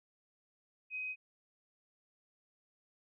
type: tone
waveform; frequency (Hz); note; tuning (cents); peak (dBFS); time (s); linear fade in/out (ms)
sine; 2518; D#7; +20; -37; 0.9-1.16; 50
effects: none